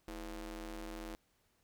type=ring-modulated tone; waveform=sawtooth; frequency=181.9 Hz; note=F#3; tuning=29 cents flat; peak=-36 dBFS; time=0.08-1.15 s; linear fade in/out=0 ms; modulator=142 Hz; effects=pink hiss -75 dBFS RMS until 1.63 s